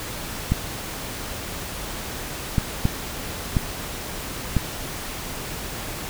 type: clicks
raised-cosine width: 5 ms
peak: -6 dBFS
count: 5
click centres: 0.52 / 2.582 / 2.854 / 3.568 / 4.567 s
effects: pink hiss -32 dBFS RMS until 6.09 s